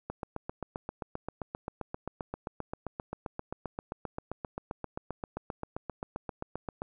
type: click train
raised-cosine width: 1 ms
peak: -21 dBFS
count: 52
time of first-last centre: 0.1-6.819 s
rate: 7.59 Hz
effects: none